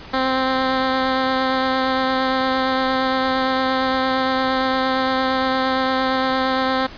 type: tone with vibrato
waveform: 10% pulse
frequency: 261.7 Hz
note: C4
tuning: in tune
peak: -9 dBFS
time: 0.13-6.87 s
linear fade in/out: 10 ms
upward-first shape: triangle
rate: 8.7 Hz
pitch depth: 13 cents each way
effects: pink hiss -38 dBFS RMS until 6.97 s + resampled to 11025 Hz